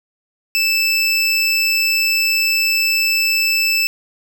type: tone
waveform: 25% pulse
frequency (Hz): 2637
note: E7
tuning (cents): 0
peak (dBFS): -10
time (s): 0.55-3.87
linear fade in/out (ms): 0
effects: none